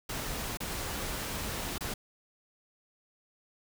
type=noise with dropouts; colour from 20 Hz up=pink; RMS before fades=-36 dBFS; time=0.09-1.94 s; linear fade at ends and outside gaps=5 ms; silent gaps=0.572-0.603 / 1.782-1.807 s; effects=none